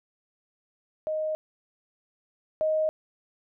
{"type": "tone pair in turn", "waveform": "sine", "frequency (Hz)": [622.3, 624.9], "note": ["D#5", "D#5"], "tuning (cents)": [0, 7], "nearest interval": "unison", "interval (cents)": 7, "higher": "second", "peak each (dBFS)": [-26, -22], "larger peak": "second", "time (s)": [[1.07, 1.35], [2.61, 2.89]], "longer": "neither", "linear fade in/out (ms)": 0, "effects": []}